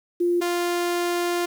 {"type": "tone pair in turn", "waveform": ["sine", "sawtooth"], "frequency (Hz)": [349.2, 349.2], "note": ["F4", "F4"], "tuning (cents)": [0, 0], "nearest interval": "unison", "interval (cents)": 0, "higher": "neither", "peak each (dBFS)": -18, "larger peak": "neither", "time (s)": [[0.2, 0.41], [0.41, 1.46]], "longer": "second", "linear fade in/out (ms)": 10, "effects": ["8-bit"]}